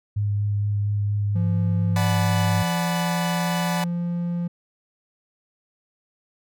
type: tone with vibrato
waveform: sine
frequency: 102.8 Hz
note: G#2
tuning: 17 cents flat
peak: -20 dBFS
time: 0.16-2.63 s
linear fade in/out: 10 ms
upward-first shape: sine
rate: 4.3 Hz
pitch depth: 11 cents each way
type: tone with pitch glide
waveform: triangle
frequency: 171.4 to 173.19 Hz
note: F3 to F3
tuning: -32 to -14 cents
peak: -21 dBFS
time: 1.35-4.48 s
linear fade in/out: 10 ms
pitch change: +18 cents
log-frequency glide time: 3.06-4.04 s
type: chord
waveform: sawtooth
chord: B minor seventh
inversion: first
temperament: equal with one note detuned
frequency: 587.3 / 740 / 860.4 / 987.8 Hz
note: D5 / F#5 / A5 / B5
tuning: 0 / 0 / -39 / 0 cents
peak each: -27 dBFS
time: 1.96-3.84 s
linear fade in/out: 2 ms
effects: none